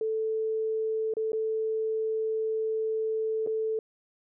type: tone with dropouts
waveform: sine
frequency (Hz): 440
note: A4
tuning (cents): 0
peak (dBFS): -26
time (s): 0.01-3.79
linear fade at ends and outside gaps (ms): 2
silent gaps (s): 1.138-1.168 / 1.32-1.331 / 3.464-3.472
effects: none